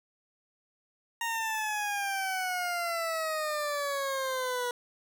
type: exponential sweep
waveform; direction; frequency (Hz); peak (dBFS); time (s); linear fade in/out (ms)
20% pulse; down; 932.3 to 484.7; -25; 1.21-4.71; 2
effects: none